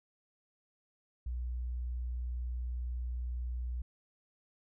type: tone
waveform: sine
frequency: 61 Hz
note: B1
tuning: 21 cents flat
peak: -34 dBFS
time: 1.26-3.82 s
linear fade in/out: 5 ms
effects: none